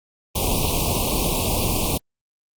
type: band-stop noise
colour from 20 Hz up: pink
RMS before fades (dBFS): -21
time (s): 0.35-1.98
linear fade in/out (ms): 10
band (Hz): 1100 to 2400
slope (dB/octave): 96
effects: Opus 32 kbps